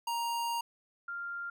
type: tone pair in turn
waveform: square / sine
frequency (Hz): 936 / 1394.5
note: A#5 / F6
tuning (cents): +7 / -3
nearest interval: perfect fifth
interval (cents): 690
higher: second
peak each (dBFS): -32 / -36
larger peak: first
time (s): 0.07-0.61 / 1.08-1.5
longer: first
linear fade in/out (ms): 5
effects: none